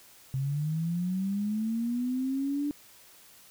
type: linear sweep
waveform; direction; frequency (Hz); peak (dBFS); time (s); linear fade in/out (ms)
sine; up; 130.81 to 293.7; -27; 0.34-2.71; 0
effects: white hiss -55 dBFS RMS until 3.5 s